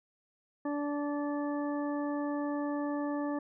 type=harmonic tone; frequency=290.4 Hz; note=D4; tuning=19 cents flat; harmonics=1 / 2 / 3 / 4 / 6; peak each=-32 / -38 / -42 / -44 / -48 dBFS; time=0.65-3.39 s; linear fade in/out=5 ms; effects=none